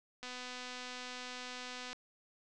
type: click train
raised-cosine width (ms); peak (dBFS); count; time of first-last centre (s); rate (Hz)
0.2; -28; 426; 0.23-1.93; 250
effects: resampled to 24000 Hz